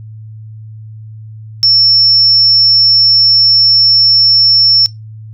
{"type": "tone", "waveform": "sine", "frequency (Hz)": 5400, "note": "E8", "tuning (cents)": 41, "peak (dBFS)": -5, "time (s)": [1.63, 4.86], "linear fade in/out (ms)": 0, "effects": ["noise-tail reverb RT60 0.2 s tail -23 dB re dry", "added 109 Hz sine -27 dBFS peak until 5.33 s"]}